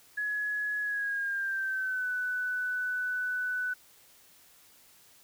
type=tone with pitch glide; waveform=sine; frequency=1687 to 1494.3 Hz; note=G#6 to F#6; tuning=+27 to +17 cents; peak=-29 dBFS; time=0.17-3.74 s; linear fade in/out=10 ms; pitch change=-210 cents; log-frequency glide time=0.81-2.1 s; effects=white hiss -59 dBFS RMS until 5.23 s